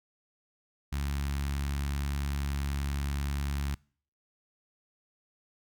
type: tone with notch filter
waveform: sawtooth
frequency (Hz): 70.4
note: C#2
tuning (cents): +27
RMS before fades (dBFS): -32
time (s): 0.92-3.75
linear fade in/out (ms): 10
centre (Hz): 500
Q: 0.51
effects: noise-tail reverb RT60 0.5 s tail -25 dB re dry